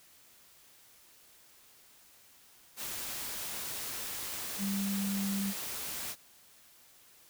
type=tone in noise; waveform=sine; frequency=197.7 Hz; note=G3; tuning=15 cents sharp; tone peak=-31 dBFS; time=4.58-5.54 s; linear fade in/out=50 ms; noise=white; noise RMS=-39 dBFS; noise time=2.76-6.16 s; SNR=+5 dB; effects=white hiss -60 dBFS RMS until 7.29 s